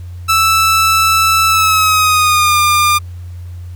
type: tone with pitch glide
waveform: sawtooth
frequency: 1318.5 to 1202.1 Hz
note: E6 to D6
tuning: 0 to +40 cents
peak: -5 dBFS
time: 0.28-2.99 s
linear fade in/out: 20 ms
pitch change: -160 cents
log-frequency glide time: 1.48-2.59 s
effects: added 88 Hz sine -25 dBFS peak until 3.75 s + pink hiss -49 dBFS RMS until 3.75 s